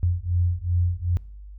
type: beating tone pair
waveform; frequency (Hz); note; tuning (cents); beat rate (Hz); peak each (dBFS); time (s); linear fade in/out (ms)
sine; 86.8 / 89.4; F2 / F2; -10 / +41; 2.6; -23; 0.03-1.17; 0
effects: noise-tail reverb RT60 0.6 s tail -23 dB re dry + added 50 Hz sine -38 dBFS peak until 1.58 s